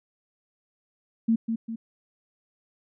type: tone with echo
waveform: sine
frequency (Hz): 226.7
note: A#3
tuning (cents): -48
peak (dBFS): -18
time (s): 1.28-1.36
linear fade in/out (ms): 10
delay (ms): 200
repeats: 2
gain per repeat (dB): -6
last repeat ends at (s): 1.76
effects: none